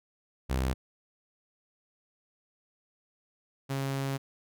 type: tone pair in turn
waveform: sawtooth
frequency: 65 / 136.46 Hz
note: C2 / C#3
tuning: -11 / -27 cents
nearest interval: octave + minor second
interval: 1284 cents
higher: second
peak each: -23 / -26 dBFS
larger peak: first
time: 0.49-0.74 / 3.69-4.18 s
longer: second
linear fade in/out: 20 ms
effects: none